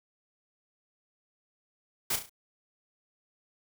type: noise with echo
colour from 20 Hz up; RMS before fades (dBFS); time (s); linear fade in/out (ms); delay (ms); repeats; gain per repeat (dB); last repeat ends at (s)
white; -29; 2.1-2.16; 5; 34; 4; -7; 2.296
effects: none